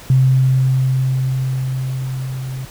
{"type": "tone with level ramp", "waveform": "sine", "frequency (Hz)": 130.81, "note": "C3", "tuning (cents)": 0, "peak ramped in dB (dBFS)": [-8, -23], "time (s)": [0.1, 2.65], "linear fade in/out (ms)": 2, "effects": ["pink hiss -38 dBFS RMS until 2.7 s"]}